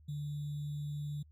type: tone with sample-and-hold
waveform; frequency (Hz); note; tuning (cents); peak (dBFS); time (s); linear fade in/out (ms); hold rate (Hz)
sine; 146.83; D3; 0; -36; 0.08-1.23; 10; 3675
effects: added 76 Hz sine -57 dBFS peak until 1.31 s + AAC 64 kbps